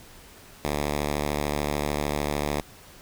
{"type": "tone", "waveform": "5% pulse", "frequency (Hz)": 73.42, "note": "D2", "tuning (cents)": 0, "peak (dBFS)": -14, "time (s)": [0.65, 2.61], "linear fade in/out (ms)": 0, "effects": ["pink hiss -49 dBFS RMS until 3.01 s"]}